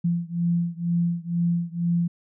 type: beating tone pair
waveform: sine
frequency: 170.6 / 172.7 Hz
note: F3 / F3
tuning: -40 / -19 cents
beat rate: 2.1 Hz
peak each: -24 / -25 dBFS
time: 0.04-2.08 s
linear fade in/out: 10 ms
effects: none